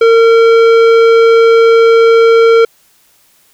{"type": "tone with tanh clipping", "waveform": "sine", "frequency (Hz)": 457.1, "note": "A#4", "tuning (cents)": -34, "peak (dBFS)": -5, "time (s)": [0.01, 2.65], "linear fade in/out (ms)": 5, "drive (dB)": 14, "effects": ["white hiss -50 dBFS RMS until 3.53 s"]}